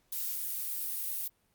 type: noise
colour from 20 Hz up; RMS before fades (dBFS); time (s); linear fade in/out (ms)
violet; -35; 0.12-1.28; 5
effects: pink hiss -72 dBFS RMS until 1.54 s + Opus 48 kbps